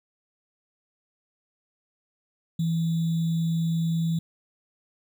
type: tone with sample-and-hold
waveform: sine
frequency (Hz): 164.81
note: E3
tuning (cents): 0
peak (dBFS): -22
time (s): 2.59-4.19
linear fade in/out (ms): 5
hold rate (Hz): 3675
effects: none